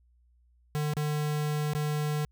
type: tone with dropouts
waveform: square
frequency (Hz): 150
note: D3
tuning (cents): +37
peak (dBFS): -28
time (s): 0.75-2.25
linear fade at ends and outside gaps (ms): 0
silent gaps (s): 0.936-0.968 / 1.734-1.75
effects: added 60 Hz sine -61 dBFS peak until 2.31 s